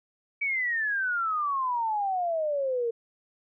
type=exponential sweep; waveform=sine; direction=down; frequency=2296 to 455.3 Hz; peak=-25 dBFS; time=0.41-2.91 s; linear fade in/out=10 ms; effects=none